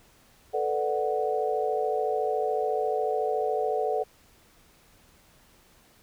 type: chord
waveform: sine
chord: B minor seventh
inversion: third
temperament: equal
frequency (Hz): 440 / 493.9 / 587.3 / 740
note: A4 / B4 / D5 / F#5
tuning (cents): 0 / 0 / 0 / 0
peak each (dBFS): -28 / -32 / -32 / -29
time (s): 0.53-4.04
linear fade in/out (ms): 20
effects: pink hiss -59 dBFS RMS until 6.02 s